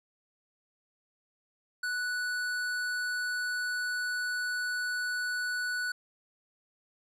triangle tone with hard clipping, 1480 Hz, F#6, in tune, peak -32 dBFS, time 1.83-5.92 s, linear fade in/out 5 ms, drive 16 dB, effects none

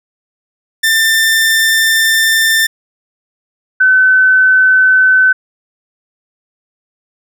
sawtooth / sine tone pair in turn, 1789 / 1518.3 Hz, A6 / F#6, +28 / +44 cents, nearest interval minor third, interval 284 cents, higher first, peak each -5 dBFS, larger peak neither, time 0.83-2.67 / 3.8-5.33 s, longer first, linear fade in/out 10 ms, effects none

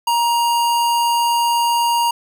square tone, 942 Hz, A#5, 18 cents sharp, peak -15 dBFS, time 0.07-2.11 s, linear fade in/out 5 ms, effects none

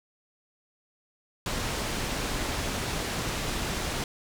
pink low-pass noise, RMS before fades -31 dBFS, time 1.46-4.04 s, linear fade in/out 2 ms, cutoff 8500 Hz, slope 12 dB/octave, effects none

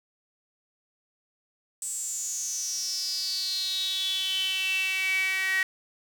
sawtooth tone with high-pass filter sweep, 379.6 Hz, F#4, 44 cents sharp, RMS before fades -29 dBFS, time 1.82-5.63 s, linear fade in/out 2 ms, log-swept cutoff 8100 to 1900 Hz, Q 9.7, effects none

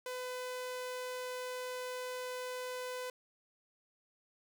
sawtooth tone, 503 Hz, B4, 32 cents sharp, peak -35 dBFS, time 0.06-3.1 s, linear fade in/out 2 ms, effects 11-bit

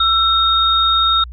sine tone pair together, 1335 / 3711 Hz, E6 / A#7, +22 / -9 cents, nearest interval octave + tritone, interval 1769 cents, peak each -14 dBFS, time 0-1.24 s, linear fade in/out 5 ms, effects added 60 Hz sine -29 dBFS peak until 1.32 s

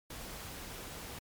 pink noise, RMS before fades -45 dBFS, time 0.1-1.19 s, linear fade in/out 5 ms, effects MP3 96 kbps

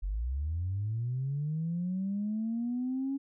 sine linear sweep, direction up, 43.65 to 277.2 Hz, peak -29 dBFS, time 0.02-3.18 s, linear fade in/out 20 ms, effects tanh soft clip ceiling -25 dBFS

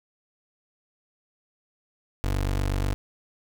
25% pulse tone, 48.2 Hz, G1, 28 cents flat, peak -20 dBFS, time 2.24-2.94 s, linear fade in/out 0 ms, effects none

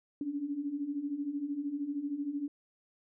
sine beating tone pair, 277.2 / 290.2 Hz, C#4 / D4, 0 / -21 cents, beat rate 13 Hz, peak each -39 / -34 dBFS, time 0.21-2.48 s, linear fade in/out 2 ms, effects none

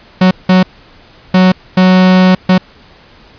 45% pulse tone bursts at uneven times, 185 Hz, F#3, in tune, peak -4 dBFS, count 5, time 0.21-0.31 / 0.49-0.63 / 1.34-1.52 / 1.77-2.35 / 2.49-2.58 s, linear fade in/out 5 ms, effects pink hiss -41 dBFS RMS until 3.38 s + resampled to 11025 Hz

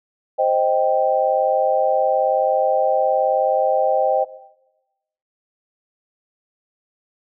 sine chord, C minor, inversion none, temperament equal, 523.3 / 622.3 / 784 Hz, C5 / Eb5 / G5, 0 / 0 / 0 cents, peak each -19 dBFS, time 0.38-4.25 s, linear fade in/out 20 ms, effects noise-tail reverb RT60 1.0 s tail -17 dB re dry

